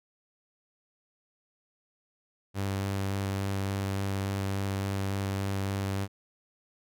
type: tone with vibrato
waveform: sawtooth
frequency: 98 Hz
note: G2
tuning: in tune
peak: -25 dBFS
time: 2.54-6.08 s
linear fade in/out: 50 ms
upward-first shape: square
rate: 3.5 Hz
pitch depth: 8 cents each way
effects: none